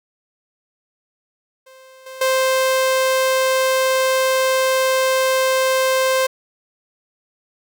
sawtooth tone with level steps, 523.3 Hz, C5, in tune, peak -39 / -29 / -11 dBFS, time 1.66-6.27 s, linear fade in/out 10 ms, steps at 2.06 / 2.21 s, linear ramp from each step 5 ms, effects none

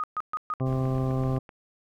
sine tone bursts, 1245 Hz, D#6, 1 cent sharp, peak -26 dBFS, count 4, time 0-0.538 s, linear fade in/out 0 ms, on 37 ms, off 130 ms
click train, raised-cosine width 0.5 ms, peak -30 dBFS, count 8, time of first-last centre 0.6-1.492 s, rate 7.85 Hz
harmonic tone, 130.81 Hz, C3, in tune, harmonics 1 / 2 / 3 / 4 / 5 / 6 / 8 / 9, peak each -25 / -31 / -35 / -37 / -39 / -41 / -43 / -44 dBFS, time 0.6-1.39 s, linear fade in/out 10 ms
brown noise, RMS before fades -39 dBFS, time 0.65-1.39 s, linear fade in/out 20 ms
effects none

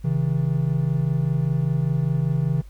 triangle tone pair together, 134.52 / 159.6 Hz, C3 / D#3, +48 / +44 cents, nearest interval minor third, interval 296 cents, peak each -20 dBFS, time 0.04-2.62 s, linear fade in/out 10 ms, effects added 50 Hz sine -39 dBFS peak until 2.69 s + pink hiss -58 dBFS RMS until 2.69 s

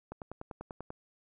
click train, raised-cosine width 1 ms, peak -27 dBFS, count 9, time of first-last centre 0.12-0.904 s, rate 10.2 Hz, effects none

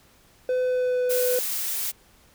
triangle tone with pitch glide, 506 to 498.5 Hz, B4 to B4, +42 to +16 cents, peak -19 dBFS, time 0.49-1.39 s, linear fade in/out 2 ms, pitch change -26 cents, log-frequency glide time 0.62-1.04 s
blue noise, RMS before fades -28 dBFS, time 1.09-1.92 s, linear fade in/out 20 ms
effects pink hiss -57 dBFS RMS until 2.34 s

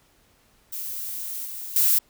violet noise with level steps, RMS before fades -32 / -35 / -19 dBFS, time 0.72-1.99 s, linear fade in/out 10 ms, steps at 1.45 / 1.76 s, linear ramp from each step 2 ms, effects pink hiss -61 dBFS RMS until 2.09 s

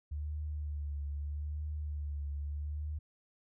sine tone with vibrato, 73.7 Hz, D2, 7 cents sharp, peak -35 dBFS, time 0.11-2.99 s, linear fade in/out 10 ms, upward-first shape triangle, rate 0.8 Hz, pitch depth 51 cents each way, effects none

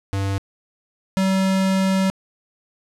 square tone pair in turn, 98 / 190.97 Hz, G2 / G3, 0 / -45 cents, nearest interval octave, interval 1155 cents, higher second, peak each -21 / -17 dBFS, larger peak second, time 0.13-0.38 / 1.17-2.1 s, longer second, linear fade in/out 0 ms, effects low-pass 10000 Hz 12 dB/octave

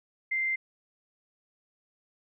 sine tone, 2088 Hz, C7, 4 cents flat, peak -26 dBFS, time 0.31-0.56 s, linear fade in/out 10 ms, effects none

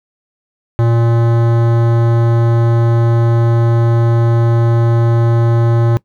sine tone with hard clipping, 116.54 Hz, A#2, in tune, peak -11 dBFS, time 0.79-5.97 s, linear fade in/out 0 ms, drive 17 dB, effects noise-tail reverb RT60 0.1 s tail -21 dB re dry

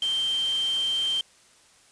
sine tone in noise, 3140 Hz, G7, 2 cents sharp, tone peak -23 dBFS, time 0.02-1.21 s, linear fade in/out 2 ms, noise white, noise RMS -39 dBFS, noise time 0.02-1.21 s, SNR +13 dB, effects white hiss -57 dBFS RMS until 1.91 s + resampled to 22050 Hz

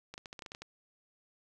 clicks, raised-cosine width 0.2 ms, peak -27 dBFS, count 10, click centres 0.14 / 0.179 / 0.258 / 0.329 / 0.392 / 0.422 / 0.462 / 0.519 / 0.549 / 0.62 s, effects none

